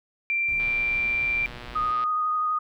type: tone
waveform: sine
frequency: 2360 Hz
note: D7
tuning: 8 cents sharp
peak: -22 dBFS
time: 0.3-1.46 s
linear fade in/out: 0 ms
type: noise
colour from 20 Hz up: brown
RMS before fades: -41 dBFS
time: 0.48-1.92 s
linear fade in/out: 2 ms
type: click train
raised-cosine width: 0.3 ms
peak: -24 dBFS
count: 175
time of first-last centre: 0.6-2.038 s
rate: 121 Hz
type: tone with vibrato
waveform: sine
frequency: 1241 Hz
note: D#6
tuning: 5 cents flat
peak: -22 dBFS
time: 1.75-2.59 s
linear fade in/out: 10 ms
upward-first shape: triangle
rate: 12 Hz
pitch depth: 17 cents each way
effects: none